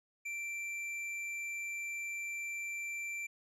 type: tone with hard clipping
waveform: sine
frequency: 2349 Hz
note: D7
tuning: in tune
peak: -39 dBFS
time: 0.25-3.27 s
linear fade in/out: 10 ms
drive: 7 dB
effects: none